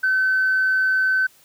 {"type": "tone", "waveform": "sine", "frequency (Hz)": 1527, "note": "G6", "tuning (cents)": -46, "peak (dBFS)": -15, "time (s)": [0.03, 1.27], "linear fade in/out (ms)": 10, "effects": ["tanh soft clip ceiling -12 dBFS", "white hiss -54 dBFS RMS until 1.44 s"]}